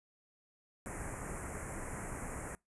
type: band-stop noise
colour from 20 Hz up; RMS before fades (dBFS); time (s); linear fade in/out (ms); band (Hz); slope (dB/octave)
pink; -42; 0.86-2.55; 0; 2200 to 7100; 48
effects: noise-tail reverb RT60 0.2 s tail -24 dB re dry + resampled to 24000 Hz